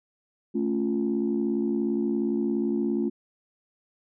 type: chord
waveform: sine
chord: A augmented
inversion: none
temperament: equal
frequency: 220 / 277.2 / 349.2 Hz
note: A3 / C#4 / E#4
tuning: 0 / 0 / 0 cents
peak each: -26 / -28 / -27 dBFS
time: 0.54-3.1 s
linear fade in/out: 20 ms
effects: tanh soft clip ceiling -16 dBFS